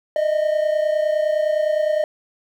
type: tone pair together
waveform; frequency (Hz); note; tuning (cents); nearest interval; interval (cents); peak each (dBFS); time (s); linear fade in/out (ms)
triangle; 609.2 / 639; D#5 / D#5; -37 / +46; minor second; 83; -16 / -21; 0.16-2.04; 2
effects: 9-bit